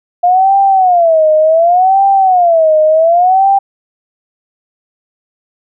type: tone with vibrato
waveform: sine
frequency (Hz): 698.5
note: F5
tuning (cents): 0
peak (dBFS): -5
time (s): 0.23-3.59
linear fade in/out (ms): 10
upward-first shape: sine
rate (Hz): 0.68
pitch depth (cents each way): 210
effects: none